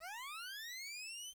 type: linear sweep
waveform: 20% pulse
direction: up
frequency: 613 to 3136 Hz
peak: -40 dBFS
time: 0-1.34 s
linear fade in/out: 50 ms
effects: 11-bit